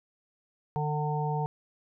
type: harmonic tone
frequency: 150 Hz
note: D3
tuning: 37 cents sharp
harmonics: 1 / 3 / 5 / 6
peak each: -29 / -36 / -35 / -34 dBFS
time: 0.76-1.46 s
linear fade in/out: 0 ms
effects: none